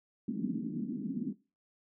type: band-pass noise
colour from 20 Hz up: white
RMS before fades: -36 dBFS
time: 0.28-1.33 s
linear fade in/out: 5 ms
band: 170 to 290 Hz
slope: 48 dB/octave
effects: noise-tail reverb RT60 0.3 s tail -18 dB re dry